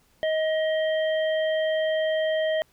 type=harmonic tone; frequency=630 Hz; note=D#5; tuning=21 cents sharp; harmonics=1 / 3 / 5; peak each=-22 / -32 / -36 dBFS; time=0.23-2.62 s; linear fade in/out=0 ms; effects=pink hiss -63 dBFS RMS until 2.72 s